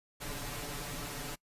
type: noise with comb filter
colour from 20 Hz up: pink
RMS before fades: -40 dBFS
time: 0.2-1.36 s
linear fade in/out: 20 ms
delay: 6.9 ms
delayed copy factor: +1
effects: noise-tail reverb RT60 0.1 s tail -23 dB re dry + resampled to 32000 Hz